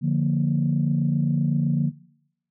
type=chord; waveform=sine; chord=Bb major; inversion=first; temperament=equal; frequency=146.83 / 174.61 / 233.1 Hz; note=D3 / F3 / Bb3; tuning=0 / 0 / 0 cents; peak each=-21 / -24 / -25 dBFS; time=0.01-1.92 s; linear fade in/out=50 ms; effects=noise-tail reverb RT60 0.8 s tail -22 dB re dry + tanh soft clip ceiling -11 dBFS